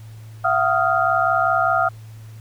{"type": "tone cluster", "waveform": "sine", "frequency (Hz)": [677, 742, 1250, 1391], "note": ["E5", "F#5", "D#6", "F6"], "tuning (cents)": [46, 5, 8, -7], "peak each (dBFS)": -21, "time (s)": [0.44, 1.89], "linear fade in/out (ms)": 10, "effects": ["added 110 Hz sine -36 dBFS peak until 2.4 s", "pink hiss -52 dBFS RMS until 2.4 s"]}